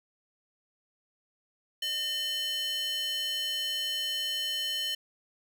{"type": "tone with high-pass filter", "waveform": "square", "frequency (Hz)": 606, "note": "D#5", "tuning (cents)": -46, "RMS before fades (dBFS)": -32, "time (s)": [1.82, 4.95], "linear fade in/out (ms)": 5, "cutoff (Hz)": 2900, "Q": 3.8, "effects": []}